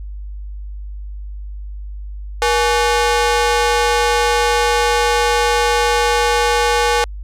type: ring-modulated tone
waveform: sawtooth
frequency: 659.3 Hz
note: E5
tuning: in tune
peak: -6 dBFS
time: 2.42-7.04 s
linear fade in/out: 0 ms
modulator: 183 Hz
effects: added 50 Hz sine -26 dBFS peak until 7.23 s + low-pass 9000 Hz 12 dB/octave